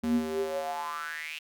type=tone with high-pass filter sweep; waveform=square; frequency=78.5 Hz; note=D#2; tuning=16 cents sharp; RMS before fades=-32 dBFS; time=0.03-1.39 s; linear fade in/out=10 ms; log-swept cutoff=190 to 2800 Hz; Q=7.4; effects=none